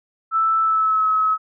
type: tone with pitch glide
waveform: sine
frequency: 1320 to 1284.6 Hz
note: E6 to E6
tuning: +2 to -45 cents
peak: -15 dBFS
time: 0.31-1.38 s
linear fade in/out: 50 ms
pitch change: -47 cents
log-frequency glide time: 0.61-1.07 s
effects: none

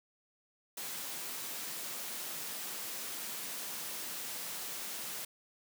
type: high-pass noise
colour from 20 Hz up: white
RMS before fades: -41 dBFS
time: 0.77-5.25 s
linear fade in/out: 5 ms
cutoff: 140 Hz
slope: 24 dB/octave
effects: none

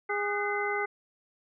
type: harmonic tone with a mistuned harmonic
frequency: 410 Hz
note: G#4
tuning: 22 cents flat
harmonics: 1 / 2 / 3 / 4 / 5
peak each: -32 / -34 / -36 / -36 / -33 dBFS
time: 0.09-0.86 s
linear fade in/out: 10 ms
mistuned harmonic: 4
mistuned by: -150 cents
effects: none

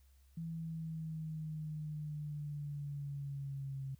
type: linear sweep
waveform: sine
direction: down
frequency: 165.2 to 134.5 Hz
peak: -39 dBFS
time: 0.37-3.95 s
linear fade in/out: 5 ms
effects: added 67 Hz sine -62 dBFS peak until 3.99 s + white hiss -75 dBFS RMS until 3.99 s

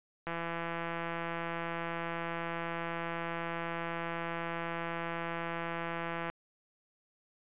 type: click train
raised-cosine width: 0.5 ms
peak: -22 dBFS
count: 1014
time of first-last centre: 0.27-6.3 s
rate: 168 Hz
effects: resampled to 8000 Hz

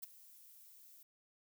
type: noise with ADSR envelope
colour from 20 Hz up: violet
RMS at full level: -42 dBFS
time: 0.02-1.03 s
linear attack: 16 ms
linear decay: 11 ms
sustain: -18 dB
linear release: 3 ms
effects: none

